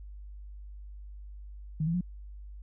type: tone with pitch steps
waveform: sine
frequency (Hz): 155.56 / 166.73 / 178.69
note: D#3 / E3 / F3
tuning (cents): 0 / +20 / +40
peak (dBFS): -26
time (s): 1.8-2.01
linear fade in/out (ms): 5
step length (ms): 70
effects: added 50 Hz sine -42 dBFS peak until 2.62 s